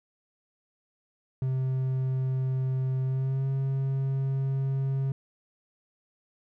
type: tone with pitch glide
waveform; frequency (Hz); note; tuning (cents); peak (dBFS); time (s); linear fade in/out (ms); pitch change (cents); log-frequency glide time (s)
triangle; 130.81 to 135.03; C3 to C#3; 0 to -45; -23; 1.42-5.12; 2; +55; 3.04-3.47
effects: none